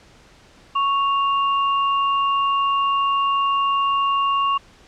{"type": "tone pair together", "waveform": "sine", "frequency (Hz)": [1108.8, 2794], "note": ["C#6", "F7"], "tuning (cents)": [0, 0], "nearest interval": "octave + major third", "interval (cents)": 1600, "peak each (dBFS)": [-17, -27], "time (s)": [0.75, 4.58], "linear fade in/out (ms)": 10, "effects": ["pink hiss -50 dBFS RMS until 4.87 s", "low-pass 6000 Hz 12 dB/octave"]}